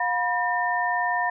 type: tone cluster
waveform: sine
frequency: 713 / 975 / 1810 Hz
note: F5 / B5 / A6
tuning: +36 / -23 / +48 cents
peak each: -26 dBFS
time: 0-1.3 s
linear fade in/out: 5 ms
effects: none